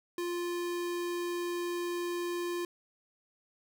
square tone, 349.2 Hz, F4, in tune, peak -33 dBFS, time 0.18-2.65 s, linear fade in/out 2 ms, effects none

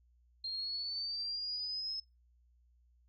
sine linear sweep, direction up, 4186 to 5200 Hz, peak -36 dBFS, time 0.44-2 s, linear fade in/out 5 ms, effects noise-tail reverb RT60 0.2 s tail -19 dB re dry + added 60 Hz sine -65 dBFS peak until 3.08 s

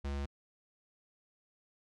square tone, 70 Hz, C#2, 18 cents sharp, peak -35 dBFS, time 0.04-0.26 s, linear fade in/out 10 ms, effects low-pass 6000 Hz 12 dB/octave + MP3 96 kbps

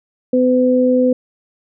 sine tone pair together, 252.6 / 505.6 Hz, B3 / B4, +39 / +41 cents, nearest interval octave, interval 1202 cents, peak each -13 dBFS, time 0.33-1.13 s, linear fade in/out 5 ms, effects none

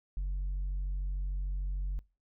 sine tone, 46.72 Hz, F#1, 18 cents sharp, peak -28 dBFS, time 0.17-1.99 s, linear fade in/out 0 ms, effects noise-tail reverb RT60 0.3 s tail -24 dB re dry + tanh soft clip ceiling -30 dBFS

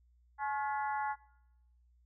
harmonic tone with a mistuned harmonic, 283.3 Hz, C#4, 38 cents sharp, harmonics 3 / 4 / 5 / 6 / 7, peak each -34 / -42 / -43 / -44 / -49 dBFS, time 0.38-1.16 s, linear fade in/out 50 ms, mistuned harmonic 4, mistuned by -68 cents, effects noise-tail reverb RT60 0.8 s tail -21 dB re dry + added 60 Hz sine -64 dBFS peak until 2.05 s

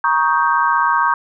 sine chord, Eb dominant seventh, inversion second, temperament equal with one note detuned, 942.6 / 1108.7 / 1244.5 / 1568 Hz, Bb5 / Db6 / Eb6 / G6, +19 / 0 / 0 / 0 cents, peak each -17 / -17 / -21 / -19 dBFS, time 0.04-1.14 s, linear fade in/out 2 ms, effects none

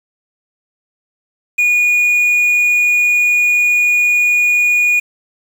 triangle tone with quantisation, 2449 Hz, D#7, 28 cents flat, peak -8 dBFS, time 1.58-5 s, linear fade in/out 10 ms, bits 6, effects none

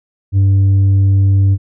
sine tone with tanh clipping, 97.7 Hz, G2, 5 cents flat, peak -8 dBFS, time 0.32-1.58 s, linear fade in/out 50 ms, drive 3 dB, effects none

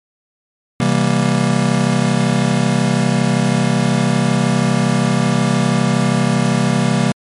square chord, C dominant seventh, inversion none, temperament just, 130.81 / 163.52 / 196.22 / 235.5 Hz, C3 / E3 / G3 / Bb3, 0 / -14 / +2 / +18 cents, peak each -19 dBFS, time 0.8-7.12 s, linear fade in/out 2 ms, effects MP3 48 kbps

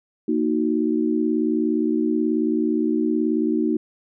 sine chord, D# minor, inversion second, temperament equal, 233.1 / 311.1 / 370 Hz, A#3 / D#4 / F#4, 0 / 0 / 0 cents, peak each -23 / -21 / -25 dBFS, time 0.28-3.77 s, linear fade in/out 5 ms, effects none

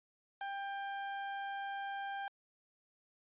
30% pulse tone, 793 Hz, G5, 20 cents sharp, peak -36 dBFS, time 0.41-2.28 s, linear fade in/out 2 ms, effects resampled to 8000 Hz + 13-bit

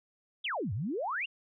sine exponential two-way sweep, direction down then up, 3676 to 89.4 to 2957 Hz, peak -31 dBFS, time 0.44-1.26 s, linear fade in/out 10 ms, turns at 0.73 s, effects none

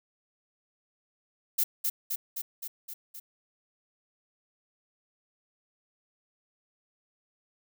violet noise with echo, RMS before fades -25 dBFS, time 1.58-1.64 s, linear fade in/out 10 ms, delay 260 ms, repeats 6, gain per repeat -3 dB, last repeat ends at 3.2 s, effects none

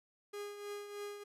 45% pulse tone with tremolo, 410 Hz, G#4, 22 cents flat, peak -40 dBFS, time 0.33-1.24 s, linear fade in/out 10 ms, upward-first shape triangle, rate 3.2 Hz, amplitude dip 60%, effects resampled to 32000 Hz

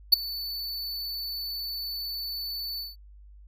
square tone with ADSR envelope, 4489 Hz, C#8, 21 cents sharp, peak -10 dBFS, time 0.12-2.96 s, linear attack 13 ms, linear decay 10 ms, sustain -22 dB, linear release 170 ms, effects added 50 Hz sine -47 dBFS peak until 3.47 s

